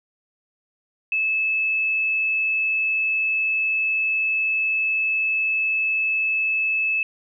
sine tone, 2608 Hz, E7, 19 cents flat, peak -19 dBFS, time 1.12-7.03 s, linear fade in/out 2 ms, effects none

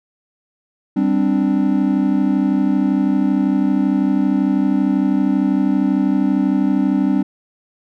triangle chord, G suspended fourth, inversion none, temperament just, 196 / 261.3 / 294 Hz, G3 / C4 / D4, 0 / -2 / +2 cents, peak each -16 dBFS, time 0.96-7.23 s, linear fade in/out 10 ms, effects none

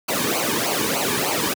pink noise with flanger, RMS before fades -22 dBFS, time 0.08-1.54 s, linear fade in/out 10 ms, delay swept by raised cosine 0.55 to 1.52 ms, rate 3.3 Hz, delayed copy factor -0.8, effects high-pass 150 Hz 12 dB/octave

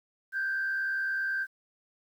sine tone with frequency modulation, 1568 Hz, G6, in tune, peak -27 dBFS, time 0.32-1.47 s, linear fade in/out 50 ms, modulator 69.7 Hz, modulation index 0.62, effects tanh soft clip ceiling -23 dBFS + 10-bit

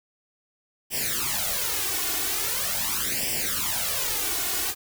white noise with flanger, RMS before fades -27 dBFS, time 0.9-4.75 s, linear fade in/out 50 ms, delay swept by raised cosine 0.37 to 2.77 ms, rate 0.42 Hz, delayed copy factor +0.85, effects none

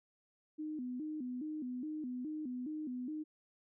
sine tone with vibrato, 277.2 Hz, C#4, in tune, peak -38 dBFS, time 0.58-3.24 s, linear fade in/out 20 ms, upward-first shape square, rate 2.4 Hz, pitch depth 180 cents each way, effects none

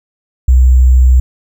sine tone with sample-and-hold, 63.4 Hz, B1, 46 cents sharp, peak -3 dBFS, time 0.48-1.2 s, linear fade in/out 5 ms, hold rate 7350 Hz, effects none

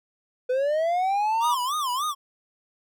triangle linear sweep, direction up, 493.9 to 986 Hz, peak -19 dBFS, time 0.49-1.55 s, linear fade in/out 10 ms
square tone with vibrato, 1100 Hz, C#6, 14 cents flat, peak -25 dBFS, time 1.4-2.15 s, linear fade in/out 50 ms, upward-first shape sine, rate 3.4 Hz, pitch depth 210 cents each way
effects none

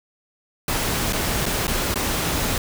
pink noise with dropouts, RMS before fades -23 dBFS, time 0.68-2.58 s, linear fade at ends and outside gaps 2 ms, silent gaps 1.125-1.131 / 1.457-1.462 / 1.67-1.679 / 1.942-1.957 s, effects none

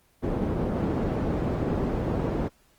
white low-pass noise, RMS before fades -27 dBFS, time 0.22-2.49 s, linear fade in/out 20 ms, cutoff 380 Hz, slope 12 dB/octave, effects pink hiss -63 dBFS RMS until 2.78 s + Opus 24 kbps

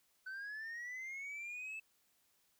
sine linear sweep, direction up, 1506 to 2637 Hz, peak -40 dBFS, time 0.26-1.8 s, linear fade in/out 10 ms, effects tanh soft clip ceiling -42 dBFS + white hiss -75 dBFS RMS until 2.59 s

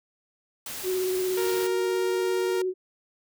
white noise, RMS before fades -36 dBFS, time 0.66-1.67 s, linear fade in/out 2 ms
sine tone with vibrato, 370.5 Hz, F#4, 2 cents sharp, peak -24 dBFS, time 0.83-2.74 s, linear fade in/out 50 ms, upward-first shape sine, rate 17 Hz, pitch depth 20 cents each way
sawtooth tone, 467 Hz, A#4, 3 cents sharp, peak -25 dBFS, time 1.37-2.62 s, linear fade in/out 5 ms
effects none

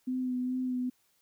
sine tone with vibrato, 253.2 Hz, B3, 43 cents sharp, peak -29 dBFS, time 0.07-0.9 s, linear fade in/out 10 ms, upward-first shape sine, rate 2.4 Hz, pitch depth 22 cents each way, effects white hiss -71 dBFS RMS until 1.21 s

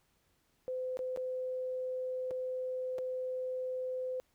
sine tone with dropouts, 511 Hz, C5, 41 cents flat, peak -34 dBFS, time 0.68-4.2 s, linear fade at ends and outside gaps 0 ms, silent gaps 0.971-0.991 / 1.162-1.173 / 2.308-2.312 / 2.983-2.987 s, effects pink hiss -74 dBFS RMS until 4.34 s

